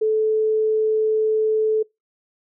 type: tone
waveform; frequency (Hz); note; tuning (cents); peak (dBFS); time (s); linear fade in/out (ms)
sine; 435.2; A4; -19; -16; 0.01-1.83; 10
effects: noise-tail reverb RT60 0.2 s tail -25 dB re dry